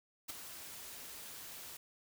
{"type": "noise with ADSR envelope", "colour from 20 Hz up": "white", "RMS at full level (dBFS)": -40, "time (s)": [0.28, 1.77], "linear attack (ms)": 18, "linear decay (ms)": 13, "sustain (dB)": -9, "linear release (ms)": 4, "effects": []}